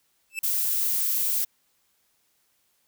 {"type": "tone with exponential growth", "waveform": "45% pulse", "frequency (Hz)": 2637, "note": "E7", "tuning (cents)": 0, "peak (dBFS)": -24, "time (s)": [0.3, 0.39], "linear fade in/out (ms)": 1, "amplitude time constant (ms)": 18}
{"type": "noise", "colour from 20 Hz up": "violet", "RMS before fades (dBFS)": -25, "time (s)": [0.43, 1.45], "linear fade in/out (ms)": 10}
{"effects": ["white hiss -69 dBFS RMS until 2.87 s"]}